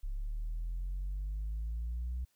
sine linear sweep, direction up, 33.56 to 62.7 Hz, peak -32 dBFS, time 0.03-2.25 s, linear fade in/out 10 ms, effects tanh soft clip ceiling -32 dBFS + white hiss -75 dBFS RMS until 2.35 s

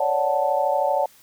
sine chord, D major seventh, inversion third, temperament equal, 554.4 / 587.3 / 740 / 880 Hz, C#5 / D5 / F#5 / A5, 0 / 0 / 0 / 0 cents, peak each -24 dBFS, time 0-1.06 s, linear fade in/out 5 ms, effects white hiss -53 dBFS RMS until 1.22 s

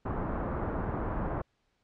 pink low-pass noise, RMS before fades -33 dBFS, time 0.05-1.42 s, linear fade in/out 10 ms, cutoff 1300 Hz, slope 24 dB/octave, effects pink hiss -75 dBFS RMS until 1.83 s + low-pass 5000 Hz 12 dB/octave

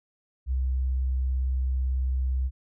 sine tone with vibrato, 64.6 Hz, C2, 21 cents flat, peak -23 dBFS, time 0.46-2.51 s, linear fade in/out 50 ms, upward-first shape sine, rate 18 Hz, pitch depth 13 cents each way, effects none

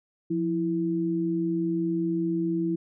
sine tone pair together, 174.61 / 329.6 Hz, F3 / E4, 0 / 0 cents, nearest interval major seventh, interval 1100 cents, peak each -29 / -25 dBFS, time 0.3-2.76 s, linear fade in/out 10 ms, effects none

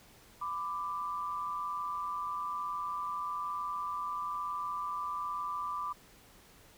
sine tone pair together, 1000 / 1178.9 Hz, B5 / D6, +21 / +6 cents, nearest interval minor third, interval 285 cents, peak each -39 / -35 dBFS, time 0.41-5.93 s, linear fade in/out 10 ms, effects pink hiss -59 dBFS RMS until 6.77 s

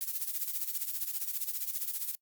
violet noise with tremolo, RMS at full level -32 dBFS, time 0.01-2.15 s, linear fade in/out 0 ms, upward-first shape sine, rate 15 Hz, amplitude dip 75%, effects noise-tail reverb RT60 0.1 s tail -24 dB re dry + Opus 48 kbps

